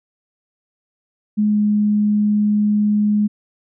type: tone with pitch glide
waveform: sine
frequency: 210.5 to 209 Hz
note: G#3 to G#3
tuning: +24 to +11 cents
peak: -13 dBFS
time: 1.37-3.28 s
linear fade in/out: 20 ms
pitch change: -13 cents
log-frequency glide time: 1.48-1.58 s
effects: none